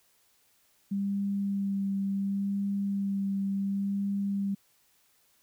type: tone with vibrato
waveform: sine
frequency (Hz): 197.9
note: G3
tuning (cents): +17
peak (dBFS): -27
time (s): 0.91-4.55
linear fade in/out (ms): 10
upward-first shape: sine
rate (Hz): 0.7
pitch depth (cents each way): 14
effects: white hiss -67 dBFS RMS until 5.42 s